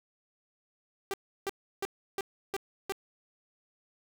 sawtooth tone bursts, 392 Hz, G4, in tune, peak -27 dBFS, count 6, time 1.11-2.922 s, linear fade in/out 0 ms, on 27 ms, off 330 ms, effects none

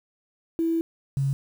sine tone pair in turn, 329.6 / 137.38 Hz, E4 / C#3, 0 / -15 cents, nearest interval octave + minor third, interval 1515 cents, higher first, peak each -21 dBFS, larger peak neither, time 0.59-0.81 / 1.17-1.33 s, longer first, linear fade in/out 0 ms, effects 8-bit

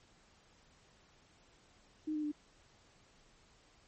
sine tone with pitch steps, 308.8 / 303.1 / 297.6 Hz, D#4 / D#4 / D4, -13 / -45 / +23 cents, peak -34 dBFS, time 2.07-2.319 s, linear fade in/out 10 ms, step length 83 ms, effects pink hiss -66 dBFS RMS until 3.87 s + MP3 32 kbps

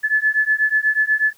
sine beating tone pair, 1724 / 1732.2 Hz, A6 / A6, -36 / -28 cents, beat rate 8.2 Hz, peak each -18 dBFS, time 0.03-1.33 s, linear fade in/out 20 ms, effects white hiss -54 dBFS RMS until 1.37 s

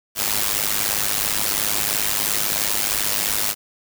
white noise with amplitude modulation, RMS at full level -18 dBFS, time 0.15-3.55 s, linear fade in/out 50 ms, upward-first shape sine, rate 103 Hz, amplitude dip 85%, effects none

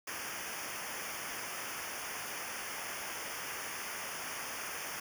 pink noise with comb filter, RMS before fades -41 dBFS, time 0.07-5 s, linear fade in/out 5 ms, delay 0.25 ms, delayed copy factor -1, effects none

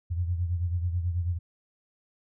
sine beating tone pair, 86.3 / 95.5 Hz, F2 / G2, -20 / -45 cents, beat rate 9.2 Hz, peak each -26 / -34 dBFS, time 0.1-1.39 s, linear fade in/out 20 ms, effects none

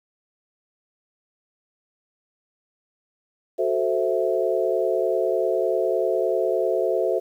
sine chord, F# half-diminished seventh, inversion none, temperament equal, 370 / 440 / 523.3 / 659.3 Hz, F#4 / A4 / C5 / E5, 0 / 0 / 0 / 0 cents, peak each -25 dBFS, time 3.58-7.2 s, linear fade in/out 20 ms, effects 9-bit

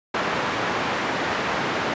white band-pass noise, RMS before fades -25 dBFS, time 0.14-1.94 s, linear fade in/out 5 ms, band 130 to 1600 Hz, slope 12 dB/octave, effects resampled to 16000 Hz

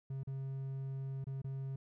triangle tone with dropouts, 134.8 Hz, C#3, 48 cents flat, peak -36 dBFS, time 0.1-1.76 s, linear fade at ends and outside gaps 5 ms, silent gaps 0.234-0.272 / 1.243-1.268 / 1.418-1.443 s, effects none

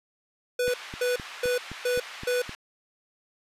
square tone bursts, 493.9 Hz, B4, in tune, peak -24 dBFS, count 5, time 0.59-2.42 s, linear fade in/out 5 ms, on 150 ms, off 270 ms
white band-pass noise, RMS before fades -42 dBFS, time 0.67-2.55 s, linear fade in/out 0 ms, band 1000 to 2800 Hz, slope 12 dB/octave
click train, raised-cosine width 3 ms, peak -25 dBFS, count 8, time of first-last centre 0.68-2.493 s, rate 3.86 Hz
effects resampled to 32000 Hz

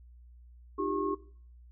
sine tone cluster, 307.9 / 356.6 / 395.8 / 1086 Hz, D#4 / F4 / G4 / C#6, -18 / +36 / +17 / -36 cents, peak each -35 / -36 / -33 / -35 dBFS, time 0.78-1.15 s, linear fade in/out 10 ms, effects noise-tail reverb RT60 0.5 s tail -18 dB re dry + added 60 Hz sine -51 dBFS peak until 1.71 s

